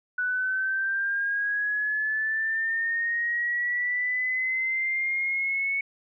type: linear sweep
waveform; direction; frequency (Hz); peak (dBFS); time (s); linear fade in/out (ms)
sine; up; 1480 to 2217; -24; 0.18-5.81; 5
effects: none